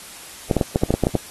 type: clicks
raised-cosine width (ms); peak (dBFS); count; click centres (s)
2; -3; 10; 0.512 / 0.567 / 0.612 / 0.759 / 0.835 / 0.906 / 0.94 / 1.037 / 1.069 / 1.153
effects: white hiss -39 dBFS RMS until 1.3 s + AAC 32 kbps